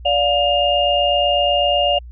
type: tone cluster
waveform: sine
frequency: 579 / 707 / 2823 Hz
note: D5 / F5 / F7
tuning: -25 / +21 / +18 cents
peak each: -18 dBFS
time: 0.05-1.99 s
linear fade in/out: 10 ms
effects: added 60 Hz sine -33 dBFS peak until 2.11 s